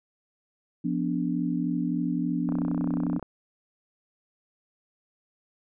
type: chord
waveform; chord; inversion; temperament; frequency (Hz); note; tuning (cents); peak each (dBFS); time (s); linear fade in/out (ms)
sine; B diminished; second; equal with one note detuned; 174.61 / 246.9 / 290.3; F3 / B3 / D4; 0 / 0 / -20; -29; 0.84-3.19; 10
type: click train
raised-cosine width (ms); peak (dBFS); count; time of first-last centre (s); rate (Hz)
1; -23; 24; 2.49-3.227; 31.2
effects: none